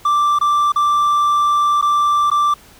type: tone with dropouts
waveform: triangle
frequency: 1174.7 Hz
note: D6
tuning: in tune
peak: -10 dBFS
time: 0.05-2.54 s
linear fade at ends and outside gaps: 5 ms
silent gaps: 0.388-0.411 / 0.721-0.759 / 1.814-1.824 / 2.302-2.314 s
effects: pink hiss -45 dBFS RMS until 2.79 s